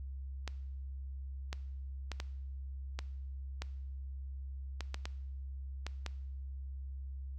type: clicks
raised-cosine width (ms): 0.2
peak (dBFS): -22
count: 11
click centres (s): 0.477 / 1.529 / 2.117 / 2.201 / 2.99 / 3.62 / 4.807 / 4.944 / 5.055 / 5.866 / 6.063
effects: noise-tail reverb RT60 0.8 s tail -19 dB re dry + added 67 Hz sine -40 dBFS peak until 7.38 s